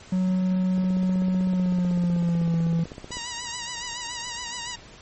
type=tone with pitch glide; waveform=triangle; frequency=185 to 166.73 Hz; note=F#3 to E3; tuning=0 to +20 cents; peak=-18 dBFS; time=0.12-2.84 s; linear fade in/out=5 ms; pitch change=-180 cents; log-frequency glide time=1.47-2.55 s
type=click train; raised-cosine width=2 ms; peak=-24 dBFS; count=39; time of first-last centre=0.78-3.17 s; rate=15.9 Hz
type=tone with vibrato; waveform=5% pulse; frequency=959 Hz; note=A#5; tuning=49 cents sharp; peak=-18 dBFS; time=3.11-4.76 s; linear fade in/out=10 ms; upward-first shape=sine; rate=7.1 Hz; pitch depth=61 cents each way
effects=pink hiss -47 dBFS RMS until 5.01 s + MP3 32 kbps